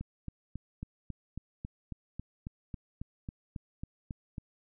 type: click train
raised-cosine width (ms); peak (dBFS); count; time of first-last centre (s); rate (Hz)
5; -26; 17; 0.01-4.382; 3.66
effects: none